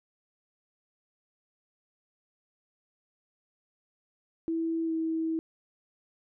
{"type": "tone with pitch glide", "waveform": "sine", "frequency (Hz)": [327.9, 323.2], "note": ["E4", "E4"], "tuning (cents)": [-9, -34], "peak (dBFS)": -27, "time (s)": [4.48, 5.39], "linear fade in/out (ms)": 0, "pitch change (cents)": -25, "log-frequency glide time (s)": [4.85, 4.92], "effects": []}